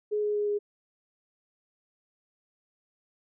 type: tone with pitch steps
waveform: sine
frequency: 420.4 / 417.7 / 415.1 / 412.5 Hz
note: G#4 / G#4 / G#4 / G#4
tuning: +21 / +10 / -1 / -12 cents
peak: -25 dBFS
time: 0.11-0.59 s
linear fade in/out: 20 ms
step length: 120 ms
effects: none